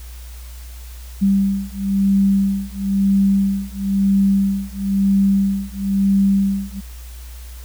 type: beating tone pair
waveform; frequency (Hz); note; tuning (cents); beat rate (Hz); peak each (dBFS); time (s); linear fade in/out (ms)
sine; 196 / 197; G3 / G3; 0 / +9; 1; -17; 1.21-6.81; 20
effects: added 60 Hz sine -32 dBFS peak until 7.64 s + white hiss -44 dBFS RMS until 7.64 s